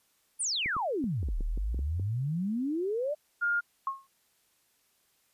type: exponential two-way sweep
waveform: sine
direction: down then up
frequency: 10140 to 33.54 to 622 Hz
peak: -28 dBFS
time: 0.39-3.15 s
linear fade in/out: 20 ms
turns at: 1.39 s
type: clicks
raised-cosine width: 3 ms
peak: -28 dBFS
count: 10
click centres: 0.66 / 0.766 / 1.041 / 1.23 / 1.287 / 1.408 / 1.576 / 1.745 / 1.791 / 1.997 s
type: tone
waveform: sine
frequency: 1413 Hz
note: F6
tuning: 20 cents sharp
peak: -25 dBFS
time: 3.41-3.61 s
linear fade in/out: 20 ms
type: tone with exponential decay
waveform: sine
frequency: 1082 Hz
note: C#6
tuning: 42 cents flat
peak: -25 dBFS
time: 3.87-4.07 s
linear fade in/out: 2 ms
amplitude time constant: 42 ms
effects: white hiss -70 dBFS RMS until 5.33 s + resampled to 32000 Hz